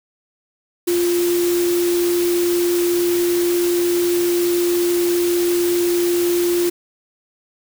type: tone in noise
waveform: sine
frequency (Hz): 349.2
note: F4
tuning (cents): 0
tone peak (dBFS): -15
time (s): 0.87-6.7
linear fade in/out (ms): 10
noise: white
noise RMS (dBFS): -27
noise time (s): 0.87-6.7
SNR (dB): +9
effects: none